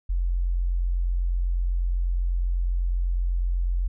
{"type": "tone", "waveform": "sine", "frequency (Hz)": 44.04, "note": "F1", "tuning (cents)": 15, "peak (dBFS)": -21, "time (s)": [0.09, 3.88], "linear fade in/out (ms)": 10, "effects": []}